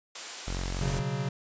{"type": "high-pass noise", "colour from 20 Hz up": "white", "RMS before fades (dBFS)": -38, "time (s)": [0.15, 0.99], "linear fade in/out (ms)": 5, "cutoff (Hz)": 400, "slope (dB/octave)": 12}
{"type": "tone", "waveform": "sawtooth", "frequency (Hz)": 45.21, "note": "F#1", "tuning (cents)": -39, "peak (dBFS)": -27, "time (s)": [0.47, 1.01], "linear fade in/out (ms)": 10}
{"type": "chord", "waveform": "square", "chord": "B suspended second", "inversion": "none", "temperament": "equal", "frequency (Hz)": [123.47, 138.59, 185], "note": ["B2", "C#3", "F#3"], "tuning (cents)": [0, 0, 0], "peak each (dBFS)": [-36, -32, -37], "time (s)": [0.81, 1.29], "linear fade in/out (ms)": 5}
{"effects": ["resampled to 16000 Hz"]}